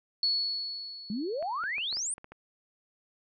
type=tone with exponential decay; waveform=sine; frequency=4397 Hz; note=C#8; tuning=15 cents flat; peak=-23 dBFS; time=0.23-1.94 s; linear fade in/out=2 ms; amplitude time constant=370 ms
type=exponential sweep; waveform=sine; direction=up; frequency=195.2 to 9500 Hz; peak=-30 dBFS; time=1.1-2.14 s; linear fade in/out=2 ms
type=clicks; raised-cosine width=0.5 ms; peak=-31 dBFS; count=8; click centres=1.426 / 1.638 / 1.782 / 1.927 / 1.97 / 2.181 / 2.244 / 2.32 s
effects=none